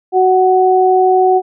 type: tone pair together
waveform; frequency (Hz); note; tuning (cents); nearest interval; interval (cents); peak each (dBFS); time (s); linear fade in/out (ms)
sine; 372.3 / 744.6; F#4 / F#5; +11 / +11; octave; 1200; -10; 0.12-1.42; 50
effects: none